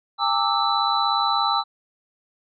sine tone cluster, 806 / 903 / 1175 / 1311 / 3978 Hz, G5 / A5 / D6 / E6 / B7, +48 / +45 / +1 / -10 / +12 cents, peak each -25 dBFS, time 0.18-1.64 s, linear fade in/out 50 ms, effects none

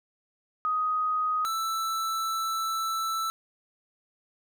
sine / square tone pair in turn, 1251 / 1322.8 Hz, D#6 / E6, +9 / +6 cents, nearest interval minor second, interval 97 cents, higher second, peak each -24 / -28 dBFS, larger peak first, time 0.65-1.45 / 1.45-3.3 s, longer second, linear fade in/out 0 ms, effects none

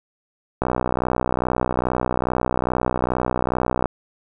click train, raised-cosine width 1 ms, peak -6 dBFS, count 203, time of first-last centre 0.62-3.857 s, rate 62.4 Hz, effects none

